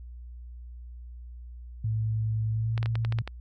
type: tone with pitch glide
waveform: sine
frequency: 110 to 113.88 Hz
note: A2 to A#2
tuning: 0 to -40 cents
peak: -25 dBFS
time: 1.84-3.22 s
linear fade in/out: 5 ms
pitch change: +60 cents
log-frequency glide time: 2.49-2.8 s
type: clicks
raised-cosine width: 0.3 ms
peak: -19 dBFS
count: 8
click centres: 2.778 / 2.829 / 2.859 / 2.955 / 3.049 / 3.124 / 3.187 / 3.276 s
effects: added 60 Hz sine -40 dBFS peak until 3.4 s